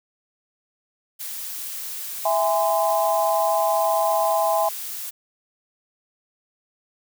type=noise; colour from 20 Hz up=blue; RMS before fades=-32 dBFS; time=1.19-5.11 s; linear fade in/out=20 ms
type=chord; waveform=sine; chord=E augmented; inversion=none; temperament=just; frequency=659.3 / 824.1 / 1030.1 Hz; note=E5 / G#5 / B#5; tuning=0 / -14 / -27 cents; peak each=-21 / -22 / -25 dBFS; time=2.25-4.69 s; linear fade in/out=5 ms
effects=none